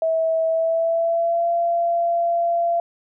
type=tone with pitch glide; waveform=sine; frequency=649 to 683.6 Hz; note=E5 to F5; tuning=-27 to -37 cents; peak=-17 dBFS; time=0.02-2.8 s; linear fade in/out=2 ms; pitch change=+90 cents; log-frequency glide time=0.47-1.5 s; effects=none

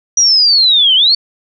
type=linear two-way sweep; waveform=sine; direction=down then up; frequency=5840 to 2960 to 4525 Hz; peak=-6 dBFS; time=0.17-1.15 s; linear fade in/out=5 ms; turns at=0.95 s; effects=none

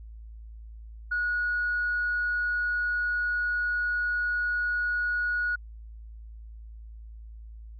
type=tone; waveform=sine; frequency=1455 Hz; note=F#6; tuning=29 cents flat; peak=-24 dBFS; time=1.11-5.56 s; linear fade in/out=10 ms; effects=tanh soft clip ceiling -20 dBFS + added 55 Hz sine -41 dBFS peak until 7.79 s

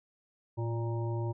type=harmonic tone with a mistuned harmonic; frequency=116.54 Hz; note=A#2; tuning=in tune; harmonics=1 / 3 / 5 / 7 / 8; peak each=-31 / -38 / -44 / -49 / -44 dBFS; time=0.57-1.33 s; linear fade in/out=20 ms; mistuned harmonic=1; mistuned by=-37 cents; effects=none

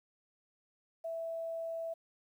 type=tone with quantisation; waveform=sine; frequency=659.3 Hz; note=E5; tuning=in tune; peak=-36 dBFS; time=1.04-1.94 s; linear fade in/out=10 ms; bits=11; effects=none

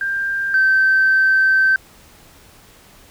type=tone pair in turn; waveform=sine; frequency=1589 / 1549.1 Hz; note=G6 / G6; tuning=+23 / -21 cents; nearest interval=unison; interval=44 cents; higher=first; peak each=-18 / -10 dBFS; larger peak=second; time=0.01-0.54 / 0.54-1.76 s; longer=second; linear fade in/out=2 ms; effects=tanh soft clip ceiling -7 dBFS + pink hiss -47 dBFS RMS until 3.1 s

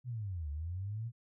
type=linear two-way sweep; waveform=sine; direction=down then up; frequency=128.6 to 70.7 to 120.2 Hz; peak=-36 dBFS; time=0.04-1.12 s; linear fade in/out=50 ms; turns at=0.5 s; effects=none

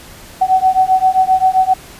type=beating tone pair; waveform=sine; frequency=749 / 756.6 Hz; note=F#5 / F#5; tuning=+21 / +38 cents; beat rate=7.6 Hz; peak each=-12 dBFS; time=0.41-1.74 s; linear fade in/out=10 ms; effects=pink hiss -37 dBFS RMS until 1.99 s + resampled to 32000 Hz

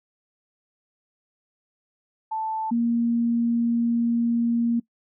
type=tone pair in turn; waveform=sine; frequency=880 / 234.3 Hz; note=A5 / A#3; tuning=0 / +9 cents; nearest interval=octave + major seventh; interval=2291 cents; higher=first; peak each=-25 / -19 dBFS; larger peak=second; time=2.31-2.71 / 2.71-4.8 s; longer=second; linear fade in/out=10 ms; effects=noise-tail reverb RT60 0.1 s tail -21 dB re dry

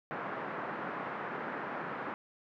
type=band-pass noise; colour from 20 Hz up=white; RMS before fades=-39 dBFS; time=0.11-2.14 s; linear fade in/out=0 ms; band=150 to 1600 Hz; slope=24 dB/octave; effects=none

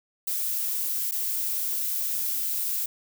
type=noise with dropouts; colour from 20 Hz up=violet; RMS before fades=-28 dBFS; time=0.27-2.86 s; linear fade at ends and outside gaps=5 ms; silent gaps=1.112-1.12 s; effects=none

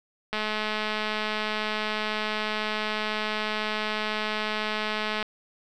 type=click train; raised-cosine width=0.3 ms; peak=-13 dBFS; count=1049; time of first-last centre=0.33-5.227 s; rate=214 Hz; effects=none

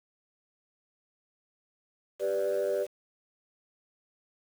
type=chord; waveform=sine; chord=G major; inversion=none; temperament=equal; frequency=392 / 493.9 / 587.3 Hz; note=G4 / B4 / D5; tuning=0 / 0 / 0 cents; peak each=-30 / -30 / -28 dBFS; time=2.19-2.87 s; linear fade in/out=50 ms; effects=tanh soft clip ceiling -22 dBFS + 8-bit

